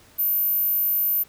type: tone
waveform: sine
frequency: 13550 Hz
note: G#9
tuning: 34 cents sharp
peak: -19 dBFS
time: 0.18-1.24 s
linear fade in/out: 20 ms
effects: pink hiss -53 dBFS RMS until 1.28 s